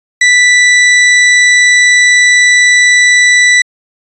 40% pulse tone, 1972 Hz, B6, 3 cents flat, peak -3 dBFS, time 0.21-3.62 s, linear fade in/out 5 ms, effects resampled to 24000 Hz

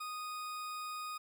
40% pulse tone, 1241 Hz, D#6, 5 cents flat, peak -39 dBFS, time 0-1.18 s, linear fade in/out 10 ms, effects none

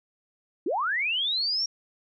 sine linear sweep, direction up, 279.5 to 5640 Hz, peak -24 dBFS, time 0.66-1.66 s, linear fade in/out 5 ms, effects none

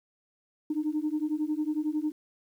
sine beating tone pair, 299.6 / 310.6 Hz, D4 / D#4, +35 / -3 cents, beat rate 11 Hz, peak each -29 dBFS, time 0.7-2.12 s, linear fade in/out 5 ms, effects tanh soft clip ceiling -21 dBFS + 10-bit

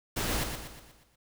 pink noise with echo, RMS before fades -31 dBFS, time 0.16-0.44 s, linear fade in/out 10 ms, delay 120 ms, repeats 6, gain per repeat -6 dB, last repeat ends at 1.16 s, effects none

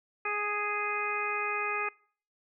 harmonic tone, 415.3 Hz, G#4, in tune, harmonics 1 / 2 / 3 / 4 / 5 / 6, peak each -38 / -39 / -34 / -39 / -38 / -34 dBFS, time 0.25-1.89 s, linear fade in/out 5 ms, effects noise-tail reverb RT60 0.5 s tail -25 dB re dry

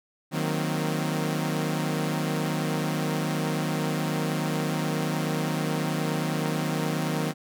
sawtooth chord, C half-diminished seventh, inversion first, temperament equal with one note detuned, 155.56 / 185 / 232 / 261.6 Hz, Eb3 / Gb3 / Bb3 / C4, 0 / 0 / -8 / 0 cents, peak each -24 / -28 / -30 / -29 dBFS, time 0.31-7.34 s, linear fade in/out 50 ms, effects none

